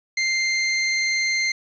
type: tone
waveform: sawtooth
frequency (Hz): 2093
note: C7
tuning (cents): 0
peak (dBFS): -16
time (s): 0.17-1.52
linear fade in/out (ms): 5
effects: resampled to 16000 Hz + 8-bit